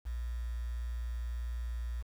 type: tone with quantisation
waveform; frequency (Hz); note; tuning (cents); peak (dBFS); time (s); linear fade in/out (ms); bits
sine; 59.2; A#1; +27; -34; 0.05-2.03; 20; 9
effects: none